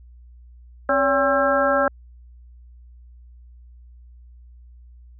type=harmonic tone with a mistuned harmonic; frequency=267.6 Hz; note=C4; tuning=39 cents sharp; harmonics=1 / 2 / 3 / 4 / 5 / 6; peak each=-27 / -19 / -26 / -28 / -22 / -25 dBFS; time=0.89-1.88 s; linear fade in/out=2 ms; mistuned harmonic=2; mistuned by=+97 cents; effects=added 60 Hz sine -43 dBFS peak until 5.19 s